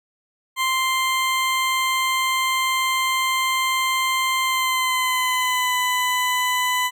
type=tone with pitch glide; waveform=20% pulse; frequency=1046.5 to 1000.4 Hz; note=C6 to B5; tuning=0 to +22 cents; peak=-14 dBFS; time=0.56-6.91 s; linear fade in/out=50 ms; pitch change=-78 cents; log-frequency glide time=4.43-5.73 s; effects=none